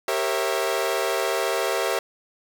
sawtooth chord, G diminished seventh, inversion none, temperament equal with one note detuned, 392 / 466.2 / 544.8 / 659.3 Hz, G4 / Bb4 / Db5 / Fb5, 0 / 0 / -30 / 0 cents, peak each -24 dBFS, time 0.08-1.99 s, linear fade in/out 2 ms, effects none

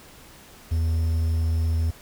triangle tone with quantisation, 81.7 Hz, E2, 15 cents flat, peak -18 dBFS, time 0.71-1.91 s, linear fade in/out 10 ms, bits 8, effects pink hiss -48 dBFS RMS until 2.01 s

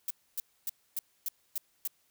violet noise bursts, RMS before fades -33 dBFS, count 7, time 0.08-1.875 s, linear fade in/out 2 ms, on 25 ms, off 270 ms, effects white hiss -71 dBFS RMS until 2.1 s

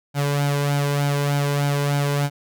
sawtooth tone with flanger, 143.1 Hz, D3, 45 cents flat, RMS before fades -21 dBFS, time 0.14-2.3 s, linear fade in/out 50 ms, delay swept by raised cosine 1.3 to 2.02 ms, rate 3.3 Hz, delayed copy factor +0.6, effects none

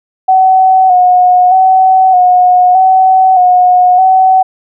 sine tone with vibrato, 740 Hz, F#5, in tune, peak -3 dBFS, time 0.28-4.43 s, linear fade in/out 10 ms, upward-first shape square, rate 0.81 Hz, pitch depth 34 cents each way, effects none

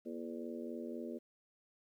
harmonic tone with a mistuned harmonic, 83.9 Hz, E2, 31 cents sharp, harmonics 3 / 4 / 5 / 6 / 7, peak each -44 / -46 / -48 / -50 / -51 dBFS, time 0.05-1.19 s, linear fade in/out 20 ms, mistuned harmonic 3, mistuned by -86 cents, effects 12-bit

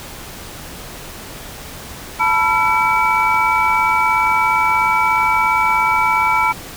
sine tone cluster, 883 / 980 / 1349 / 2291 Hz, A5 / B5 / E6 / D7, +6 / -14 / +40 / -44 cents, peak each -18 dBFS, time 2.19-6.53 s, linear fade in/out 20 ms, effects pink hiss -33 dBFS RMS until 6.76 s

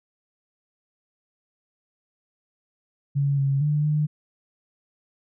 sine tone with pitch steps, 140.7 / 137.7 / 148.8 / 150.8 Hz, C#3 / C#3 / D3 / D3, +26 / -11 / +23 / +46 cents, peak -19 dBFS, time 3.15-4.07 s, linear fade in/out 20 ms, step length 230 ms, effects none

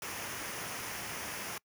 pink noise with comb filter, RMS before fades -40 dBFS, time 0.02-1.58 s, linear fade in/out 2 ms, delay 0.25 ms, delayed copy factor -0.5, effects noise-tail reverb RT60 0.1 s tail -25 dB re dry + high-pass 100 Hz 12 dB/octave

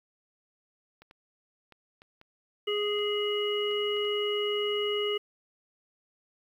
clicks, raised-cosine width 0.3 ms, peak -36 dBFS, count 9, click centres 1.02 / 1.111 / 1.723 / 2.019 / 2.214 / 2.99 / 3.713 / 3.967 / 4.05 s
harmonic tone, 415.3 Hz, G#4, in tune, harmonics 1 / 3 / 5 / 7, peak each -28 / -39 / -39 / -32 dBFS, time 2.67-5.18 s, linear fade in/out 10 ms
effects 10-bit

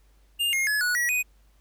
square tone with pitch steps, 2811 / 2139 / 1701 / 1466 / 1925 / 2490 Hz, F7 / C7 / G#6 / F#6 / B6 / D#7, +11 / +38 / +41 / -16 / -45 / +1 cents, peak -23 dBFS, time 0.39-1.23 s, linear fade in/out 20 ms, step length 140 ms, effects added 50 Hz sine -56 dBFS peak until 1.6 s + pink hiss -67 dBFS RMS until 1.6 s

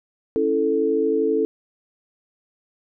sine chord, A major, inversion first, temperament equal, 277.2 / 329.6 / 440 Hz, C#4 / E4 / A4, 0 / 0 / 0 cents, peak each -25 / -24 / -19 dBFS, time 0.36-1.45 s, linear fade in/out 0 ms, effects none

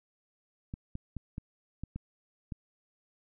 clicks, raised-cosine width 5 ms, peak -25 dBFS, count 7, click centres 0.739 / 0.954 / 1.167 / 1.381 / 1.836 / 1.96 / 2.522 s, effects none

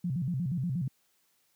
sine tone with vibrato, 151.4 Hz, D#3, 47 cents flat, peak -28 dBFS, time 0.04-0.88 s, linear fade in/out 5 ms, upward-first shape square, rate 8.4 Hz, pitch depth 260 cents each way, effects white hiss -71 dBFS RMS until 1.55 s + high-pass 80 Hz 12 dB/octave

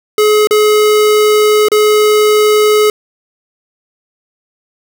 square tone with dropouts, 424.2 Hz, G#4, 37 cents sharp, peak -7 dBFS, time 0.18-2.9 s, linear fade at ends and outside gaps 2 ms, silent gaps 0.472-0.509 / 1.685-1.717 s, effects none

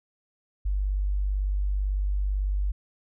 sine tone, 49 Hz, G1, in tune, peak -23 dBFS, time 0.65-2.72 s, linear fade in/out 10 ms, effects none

